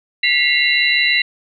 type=tone cluster; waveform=sine; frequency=1978 / 2124 / 2767 / 3967 Hz; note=B6 / C7 / F7 / B7; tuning=+2 / +25 / -17 / +7 cents; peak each=-18 dBFS; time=0.23-1.22 s; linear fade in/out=5 ms; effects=none